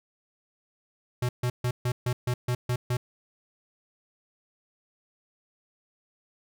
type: tone bursts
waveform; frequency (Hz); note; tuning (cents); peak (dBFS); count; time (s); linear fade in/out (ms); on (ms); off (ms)
square; 123.47; B2; 0; -25; 9; 1.22-2.97; 5; 70; 140
effects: none